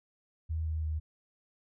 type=tone with pitch steps; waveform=sine; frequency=80 / 78.9 / 77.81 Hz; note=D#2 / D#2 / D#2; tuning=+49 / +25 / +1 cents; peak=-30 dBFS; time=0.49-1 s; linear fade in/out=20 ms; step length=170 ms; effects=none